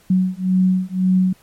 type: beating tone pair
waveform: sine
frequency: 184.6 / 186.5 Hz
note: F#3 / F#3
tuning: -4 / +14 cents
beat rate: 1.9 Hz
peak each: -17 dBFS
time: 0.1-1.33 s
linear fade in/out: 5 ms
effects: pink hiss -53 dBFS RMS until 1.42 s + MP3 64 kbps